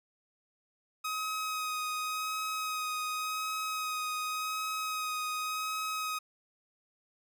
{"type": "tone with vibrato", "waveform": "sawtooth", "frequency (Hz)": 1261, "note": "D#6", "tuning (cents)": 23, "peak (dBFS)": -29, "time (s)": [1.04, 6.19], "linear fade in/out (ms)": 10, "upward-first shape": "sine", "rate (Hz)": 0.89, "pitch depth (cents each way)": 16, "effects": []}